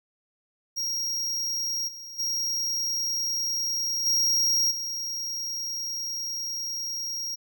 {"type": "tone with level steps", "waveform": "square", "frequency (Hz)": 5610, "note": "F8", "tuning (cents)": 7, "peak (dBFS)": [-27, -39, -26, -21, -30], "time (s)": [0.76, 7.36], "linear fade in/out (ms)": 20, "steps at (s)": [1.87, 2.18, 4.05, 4.7], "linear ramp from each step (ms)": 20, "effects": []}